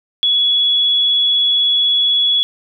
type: tone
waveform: sine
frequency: 3379 Hz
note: G#7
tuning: 29 cents sharp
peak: -11 dBFS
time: 0.23-2.43 s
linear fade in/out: 0 ms
effects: none